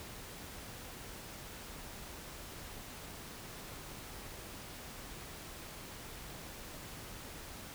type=silence; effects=pink hiss -48 dBFS RMS until 7.74 s